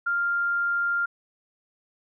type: tone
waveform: sine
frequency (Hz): 1396.9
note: F6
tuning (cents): 0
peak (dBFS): -22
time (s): 0.06-1.06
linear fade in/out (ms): 10
effects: none

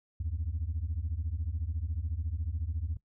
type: beating tone pair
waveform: sine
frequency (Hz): 73.42 / 87.42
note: D2 / F2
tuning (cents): 0 / +2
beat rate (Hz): 14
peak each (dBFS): -33 / -33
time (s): 0.2-2.97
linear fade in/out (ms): 5
effects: noise-tail reverb RT60 0.1 s tail -19 dB re dry + tanh soft clip ceiling -26 dBFS

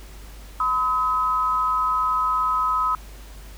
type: tone pair together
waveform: sine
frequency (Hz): 1011.2 / 1274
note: B5 / D#6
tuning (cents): +41 / +41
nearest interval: major third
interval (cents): 400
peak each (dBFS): -24 / -20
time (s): 0.6-2.95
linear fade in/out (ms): 2
effects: added 50 Hz sine -39 dBFS peak until 3.57 s + pink hiss -47 dBFS RMS until 3.57 s

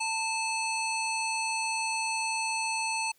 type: harmonic tone with a mistuned harmonic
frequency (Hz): 871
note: A5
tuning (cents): -18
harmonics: 1 / 3 / 5 / 7 / 9 / 10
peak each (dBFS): -32 / -32 / -37 / -41 / -43 / -39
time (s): 0-3.12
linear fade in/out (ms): 10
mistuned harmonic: 1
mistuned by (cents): +50
effects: white hiss -66 dBFS RMS until 3.18 s

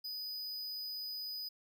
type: tone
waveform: square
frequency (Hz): 4978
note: D#8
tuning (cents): 0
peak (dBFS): -40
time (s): 0.04-1.49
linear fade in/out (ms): 10
effects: none

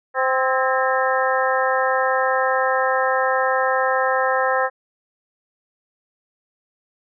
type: harmonic tone with a mistuned harmonic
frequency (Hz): 260.7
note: C4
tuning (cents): -6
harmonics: 2 / 3 / 4 / 5 / 6 / 7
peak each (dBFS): -21 / -23 / -24 / -25 / -26 / -26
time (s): 0.14-4.7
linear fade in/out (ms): 50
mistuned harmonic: 6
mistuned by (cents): +59
effects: none

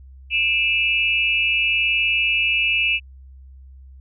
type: tone with amplitude modulation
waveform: sine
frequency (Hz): 2637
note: E7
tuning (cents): 0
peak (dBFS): -12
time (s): 0.3-3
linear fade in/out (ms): 50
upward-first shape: sine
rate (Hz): 241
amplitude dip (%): 100
effects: added 66 Hz sine -40 dBFS peak until 4 s

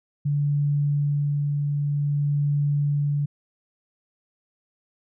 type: tone with tremolo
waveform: sine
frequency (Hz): 144.7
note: D3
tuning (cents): -25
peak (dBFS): -19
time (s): 0.25-3.26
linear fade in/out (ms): 10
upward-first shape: sine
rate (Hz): 0.53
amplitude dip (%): 25
effects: none

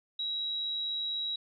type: tone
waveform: sine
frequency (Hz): 3864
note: B7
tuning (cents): -39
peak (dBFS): -31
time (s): 0.19-1.36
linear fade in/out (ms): 5
effects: none

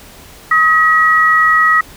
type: tone pair together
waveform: sine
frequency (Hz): 1267.2 / 1918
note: D#6 / A#6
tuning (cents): +31 / +49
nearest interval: perfect fifth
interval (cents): 718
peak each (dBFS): -10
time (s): 0.51-1.81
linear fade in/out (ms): 5
effects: pink hiss -38 dBFS RMS until 1.96 s

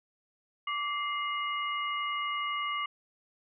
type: tone cluster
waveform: sine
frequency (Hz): 1165 / 2097 / 2889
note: D6 / C7 / F#7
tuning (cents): -14 / +3 / -42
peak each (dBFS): -32 / -36 / -38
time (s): 0.67-2.86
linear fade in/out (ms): 5
effects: none

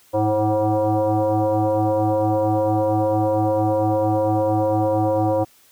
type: tone with frequency modulation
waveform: sine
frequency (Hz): 104.8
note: G#2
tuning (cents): +16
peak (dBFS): -16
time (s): 0.13-5.45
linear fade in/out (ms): 20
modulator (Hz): 214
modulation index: 3.4
effects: white hiss -54 dBFS RMS until 5.71 s

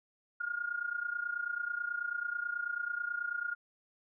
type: tone with amplitude modulation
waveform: sine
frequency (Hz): 1421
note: F6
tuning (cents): +30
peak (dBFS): -30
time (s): 0.4-3.55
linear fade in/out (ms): 10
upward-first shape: sine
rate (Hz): 29.2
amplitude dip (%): 80
effects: none

